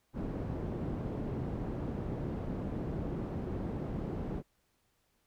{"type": "low-pass noise", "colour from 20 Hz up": "white", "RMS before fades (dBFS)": -37, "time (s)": [0.13, 4.43], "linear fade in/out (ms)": 50, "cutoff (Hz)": 290, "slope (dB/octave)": 12, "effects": ["pink hiss -75 dBFS RMS until 5.26 s"]}